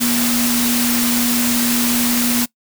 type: tone in noise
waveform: sine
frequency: 240 Hz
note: B3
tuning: 49 cents flat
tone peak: -17 dBFS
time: 0-2.46 s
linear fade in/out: 20 ms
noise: white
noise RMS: -19 dBFS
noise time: 0-2.46 s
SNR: -1 dB
effects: noise-tail reverb RT60 0.1 s tail -21 dB re dry